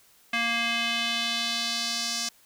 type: tone with band-pass filter sweep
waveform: square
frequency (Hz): 233.1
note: A#3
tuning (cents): 0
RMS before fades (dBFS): -28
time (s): 0.33-2.29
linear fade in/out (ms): 5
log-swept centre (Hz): 2300 to 5600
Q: 2.1
effects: white hiss -59 dBFS RMS until 2.45 s